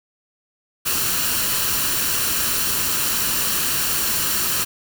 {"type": "noise with comb filter", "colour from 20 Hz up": "white", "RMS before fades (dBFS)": -21, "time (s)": [0.85, 4.65], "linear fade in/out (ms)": 20, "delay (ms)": 0.7, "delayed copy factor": 0.5, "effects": []}